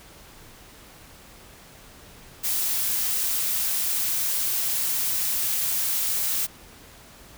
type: noise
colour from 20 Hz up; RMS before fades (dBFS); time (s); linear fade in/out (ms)
blue; -25; 2.43-6.47; 20
effects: pink hiss -48 dBFS RMS until 7.37 s

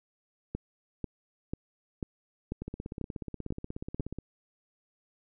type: two click trains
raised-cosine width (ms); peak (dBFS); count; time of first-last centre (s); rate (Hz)
3; -20 / -24; 8 / 27; 0.55-3.998 / 2.62-4.186; 2.03 / 16.6
effects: none

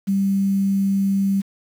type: tone with quantisation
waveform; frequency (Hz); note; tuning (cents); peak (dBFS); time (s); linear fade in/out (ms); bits
sine; 196; G3; 0; -16; 0.07-1.42; 20; 7
effects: none

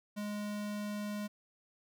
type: tone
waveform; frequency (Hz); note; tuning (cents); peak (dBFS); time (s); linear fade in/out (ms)
square; 207.7; G#3; 0; -37; 0.16-1.28; 20
effects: none

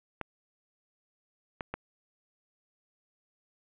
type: clicks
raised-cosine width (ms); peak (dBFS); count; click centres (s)
0.5; -19; 3; 0.213 / 1.608 / 1.74
effects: resampled to 8000 Hz + 9-bit

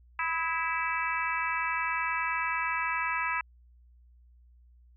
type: harmonic tone with a mistuned harmonic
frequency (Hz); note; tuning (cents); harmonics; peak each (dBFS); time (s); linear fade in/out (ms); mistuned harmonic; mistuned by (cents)
329.6; E4; 0; 3 / 4 / 5 / 6 / 7 / 8; -33 / -34 / -35 / -36 / -36 / -37; 0.19-3.41; 2; 4; -45
effects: added 60 Hz sine -55 dBFS peak until 4.96 s

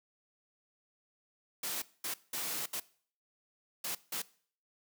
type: noise bursts at uneven times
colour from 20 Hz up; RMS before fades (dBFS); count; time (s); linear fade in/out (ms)
white; -37; 6; 1.63-1.82 / 2.04-2.14 / 2.33-2.66 / 2.73-2.8 / 3.84-3.95 / 4.12-4.22; 5
effects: noise-tail reverb RT60 0.5 s tail -20 dB re dry + high-pass 150 Hz 12 dB/octave

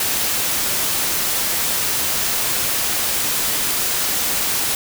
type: noise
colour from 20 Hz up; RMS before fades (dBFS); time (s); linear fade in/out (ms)
white; -20; 0-4.75; 2
effects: none

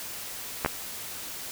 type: clicks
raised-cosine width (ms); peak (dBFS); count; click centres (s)
0.5; -9; 2; 0.648 / 0.661
effects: white hiss -38 dBFS RMS until 1.51 s

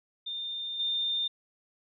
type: tone with level steps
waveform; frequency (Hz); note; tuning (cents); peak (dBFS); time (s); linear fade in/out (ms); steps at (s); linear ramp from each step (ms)
sine; 3614; A7; +46; -33 / -27; 0.26-1.28; 10; 0.79; 10
effects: none

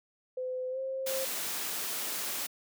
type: tone with pitch glide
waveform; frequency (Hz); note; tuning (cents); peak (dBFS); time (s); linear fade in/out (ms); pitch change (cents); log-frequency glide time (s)
sine; 510 to 529.8; C5 to C5; -44 to +22; -32; 0.37-1.25; 5; +66; 0.7-0.79
type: noise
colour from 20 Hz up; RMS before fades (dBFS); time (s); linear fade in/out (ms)
white; -35; 1.06-2.47; 10
effects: high-pass 200 Hz 12 dB/octave

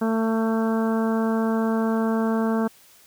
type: harmonic tone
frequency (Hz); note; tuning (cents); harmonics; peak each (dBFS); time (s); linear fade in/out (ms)
223.7; A3; +29; 1 / 2 / 3 / 4 / 5 / 6 / 7; -21 / -27 / -31 / -33 / -35 / -37 / -38; 0.01-2.68; 10
effects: white hiss -53 dBFS RMS until 3.06 s

